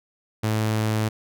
sawtooth tone, 108.9 Hz, A2, 17 cents flat, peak -17 dBFS, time 0.43-1.09 s, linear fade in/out 10 ms, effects none

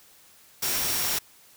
sine tone in noise, 5588 Hz, F8, in tune, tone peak -34 dBFS, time 0.62-1.19 s, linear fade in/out 10 ms, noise white, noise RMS -27 dBFS, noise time 0.62-1.19 s, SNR -10 dB, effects white hiss -55 dBFS RMS until 1.56 s

